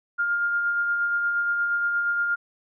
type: tone with tremolo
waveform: sine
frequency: 1407 Hz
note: F6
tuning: 12 cents sharp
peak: -20 dBFS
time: 0.18-2.36 s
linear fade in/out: 20 ms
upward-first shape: sine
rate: 8.5 Hz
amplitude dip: 30%
effects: none